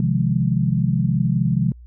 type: chord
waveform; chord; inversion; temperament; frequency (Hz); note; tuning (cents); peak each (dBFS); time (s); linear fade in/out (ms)
sine; F minor seventh; second; equal; 130.81 / 155.56 / 174.61 / 207.7; C3 / Eb3 / F3 / Ab3; 0 / 0 / 0 / 0; -20 / -23 / -21 / -24; 0-1.72; 2
effects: added 60 Hz sine -39 dBFS peak until 1.86 s